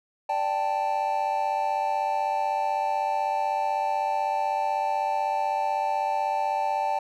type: chord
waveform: triangle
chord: D suspended fourth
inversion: none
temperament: equal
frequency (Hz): 587.3 / 784 / 880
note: D5 / G5 / A5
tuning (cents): 0 / 0 / 0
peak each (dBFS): -30 / -25 / -25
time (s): 0.29-6.99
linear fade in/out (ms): 5
effects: none